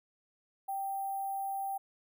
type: tone with sample-and-hold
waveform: sine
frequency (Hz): 784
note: G5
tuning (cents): 0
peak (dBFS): -33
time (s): 0.68-1.78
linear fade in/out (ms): 10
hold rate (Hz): 11025
effects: none